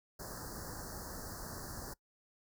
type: band-stop noise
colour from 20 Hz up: pink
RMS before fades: -45 dBFS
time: 0.19-1.94 s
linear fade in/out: 10 ms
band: 1800 to 4400 Hz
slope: 96 dB/octave
effects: noise-tail reverb RT60 0.1 s tail -22 dB re dry